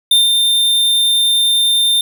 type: tone with ADSR envelope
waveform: square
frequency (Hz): 3610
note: A7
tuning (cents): +44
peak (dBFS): -7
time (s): 0.11-2.01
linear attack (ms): 5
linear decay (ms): 160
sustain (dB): -4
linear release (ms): 3
effects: none